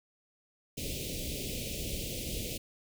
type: band-stop noise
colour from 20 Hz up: pink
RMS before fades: -37 dBFS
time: 0.77-2.58 s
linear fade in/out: 10 ms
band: 590 to 2400 Hz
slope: 48 dB/octave
effects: none